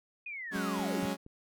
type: linear sweep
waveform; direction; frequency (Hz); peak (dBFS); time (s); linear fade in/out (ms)
sine; down; 2512 to 75.3; -38; 0.26-1.06; 5
type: chord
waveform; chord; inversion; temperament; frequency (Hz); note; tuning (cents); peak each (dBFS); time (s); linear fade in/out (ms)
sawtooth; F# suspended second; none; equal; 185 / 207.7 / 277.2; F#3 / G#3 / C#4; 0 / 0 / 0; -32; 0.51-1.17; 50
type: click train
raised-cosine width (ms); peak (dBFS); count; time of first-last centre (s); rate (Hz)
3; -37; 4; 0.56-1.264; 4.26
effects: none